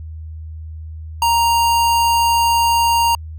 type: tone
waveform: square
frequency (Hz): 933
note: A#5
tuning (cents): +1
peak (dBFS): -13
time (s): 1.22-3.15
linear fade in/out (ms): 2
effects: added 79 Hz sine -28 dBFS peak until 3.38 s